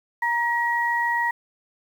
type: tone pair together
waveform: sine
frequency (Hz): 940 / 1906.2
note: A#5 / A#6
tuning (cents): +14 / +38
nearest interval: octave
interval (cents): 1224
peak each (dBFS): -23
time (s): 0.22-1.31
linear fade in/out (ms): 5
effects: 8-bit